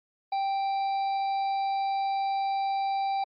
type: harmonic tone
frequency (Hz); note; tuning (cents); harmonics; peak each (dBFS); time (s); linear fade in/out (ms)
784; G5; 0; 1 / 3 / 5 / 6; -25 / -43 / -45 / -48; 0.32-3.24; 5
effects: MP3 32 kbps